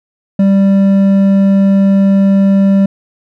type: tone with hard clipping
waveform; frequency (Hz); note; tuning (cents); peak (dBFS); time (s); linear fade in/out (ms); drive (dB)
triangle; 196; G3; 0; -7; 0.39-2.86; 5; 9
effects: none